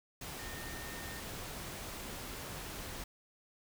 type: tone in noise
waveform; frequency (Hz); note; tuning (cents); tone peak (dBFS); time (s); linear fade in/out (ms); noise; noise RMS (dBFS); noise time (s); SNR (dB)
sine; 1830; A#6; -32; -49; 0.39-1.2; 5; pink; -44; 0.21-3.04; -8
effects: none